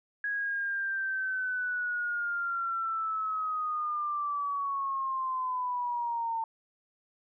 sine linear sweep, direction down, 1661.2 to 900 Hz, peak -29 dBFS, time 0.24-6.44 s, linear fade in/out 2 ms, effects none

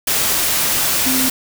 sine tone in noise, 260 Hz, C4, 11 cents flat, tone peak -19 dBFS, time 1.06-1.29 s, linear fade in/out 5 ms, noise white, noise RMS -17 dBFS, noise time 0.07-1.3 s, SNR -5 dB, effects none

